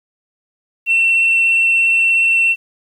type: tone with vibrato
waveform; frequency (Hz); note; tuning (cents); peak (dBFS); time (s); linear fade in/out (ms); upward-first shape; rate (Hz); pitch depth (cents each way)
sine; 2702; E7; +42; -9; 0.86-2.56; 50; triangle; 17; 12
effects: tanh soft clip ceiling -7 dBFS + 8-bit